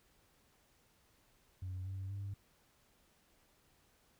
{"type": "tone with pitch steps", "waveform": "sine", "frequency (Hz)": [92.5, 95.82, 99.25], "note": ["F#2", "G2", "G2"], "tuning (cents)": [0, -39, 22], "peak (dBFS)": -38, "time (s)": [1.62, 2.34], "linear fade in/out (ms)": 5, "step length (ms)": 240, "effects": ["tanh soft clip ceiling -37 dBFS", "pink hiss -71 dBFS RMS until 4.19 s"]}